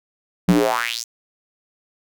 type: tone with high-pass filter sweep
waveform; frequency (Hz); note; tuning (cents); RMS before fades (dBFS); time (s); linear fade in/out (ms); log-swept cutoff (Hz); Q
square; 58.27; A#1; 0; -19; 0.48-1.04; 5; 160 to 6900; 4.4
effects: none